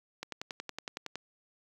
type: click train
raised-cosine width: 0.2 ms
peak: -20 dBFS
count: 11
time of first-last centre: 0.23-1.156 s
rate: 10.8 Hz
effects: high-pass 150 Hz 12 dB/octave + 9-bit